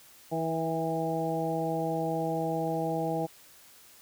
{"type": "harmonic tone with a mistuned harmonic", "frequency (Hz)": 162.1, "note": "E3", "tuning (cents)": -29, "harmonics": [1, 2, 3, 4, 5], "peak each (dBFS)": [-34, -34, -34, -34, -34], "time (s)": [0.31, 3.27], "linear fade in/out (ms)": 20, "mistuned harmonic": 4, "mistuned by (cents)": 19, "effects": ["white hiss -55 dBFS RMS until 4.01 s"]}